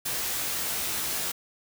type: noise with comb filter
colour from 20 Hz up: white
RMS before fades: -30 dBFS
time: 0.05-1.32 s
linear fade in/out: 10 ms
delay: 16 ms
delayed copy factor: +0.55
effects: none